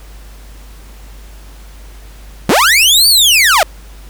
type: linear two-way sweep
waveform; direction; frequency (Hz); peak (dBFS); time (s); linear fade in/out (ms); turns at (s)
sawtooth; up then down; 130 to 4646 to 574; -3; 2.49-3.63; 2; 3.08
effects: added 50 Hz sine -32 dBFS peak until 4.09 s + pink hiss -42 dBFS RMS until 4.09 s